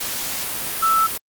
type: tone in noise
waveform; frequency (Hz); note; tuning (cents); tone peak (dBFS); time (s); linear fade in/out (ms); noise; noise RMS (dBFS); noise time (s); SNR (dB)
sine; 1318.5; E6; 0; -14; 0.82-1.07; 10; white; -26; 0-1.18; +9
effects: Opus 48 kbps